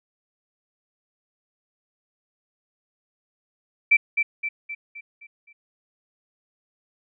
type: tone with echo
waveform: sine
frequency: 2334 Hz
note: D7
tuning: 11 cents flat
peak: -12 dBFS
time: 3.91-3.97 s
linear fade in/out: 10 ms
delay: 260 ms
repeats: 6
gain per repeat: -6 dB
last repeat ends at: 5.53 s
effects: none